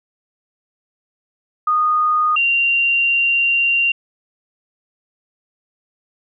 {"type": "tone pair in turn", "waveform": "sine", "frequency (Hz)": [1233, 2768], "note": ["D#6", "F7"], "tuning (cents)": [-16, -16], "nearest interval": "octave + major second", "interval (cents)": 1400, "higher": "second", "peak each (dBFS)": -13, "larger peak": "neither", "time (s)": [[1.67, 2.36], [2.36, 3.92]], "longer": "second", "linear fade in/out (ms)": 5, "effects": []}